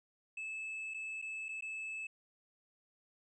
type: tone with dropouts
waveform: triangle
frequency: 2611 Hz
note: E7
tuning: 17 cents flat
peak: -38 dBFS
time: 0.37-2.07 s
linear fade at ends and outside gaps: 5 ms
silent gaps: 0.939-0.943 / 1.217-1.223 / 1.485-1.489 / 1.609-1.622 s
effects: resampled to 22050 Hz